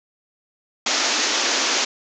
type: band-pass noise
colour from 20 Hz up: white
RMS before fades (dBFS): -21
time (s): 0.86-1.85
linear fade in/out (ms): 5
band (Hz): 230 to 6900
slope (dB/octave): 96
effects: none